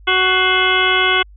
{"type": "harmonic tone with a mistuned harmonic", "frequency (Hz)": 372, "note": "F#4", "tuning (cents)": 9, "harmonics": [1, 2, 3, 4, 6, 7, 8, 9], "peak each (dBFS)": [-21, -24, -20, -18, -18, -23, -21, -21], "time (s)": [0.07, 1.23], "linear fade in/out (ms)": 10, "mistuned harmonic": 6, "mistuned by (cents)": -93, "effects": ["added 50 Hz sine -39 dBFS peak until 1.36 s"]}